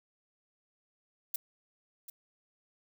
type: noise with echo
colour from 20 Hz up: violet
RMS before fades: -32 dBFS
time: 1.34-1.36 s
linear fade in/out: 5 ms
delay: 740 ms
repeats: 1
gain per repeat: -13 dB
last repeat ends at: 2.1 s
effects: none